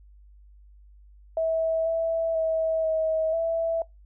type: tone with pitch steps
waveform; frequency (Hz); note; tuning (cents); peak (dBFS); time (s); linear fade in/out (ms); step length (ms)
sine; 649 / 657 / 645 / 638 / 660; E5 / E5 / E5 / D#5 / E5; -27 / -6 / -38 / +43 / +2; -22; 1.37-3.82; 2; 490
effects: noise-tail reverb RT60 0.2 s tail -24 dB re dry + added 50 Hz sine -49 dBFS peak until 4.05 s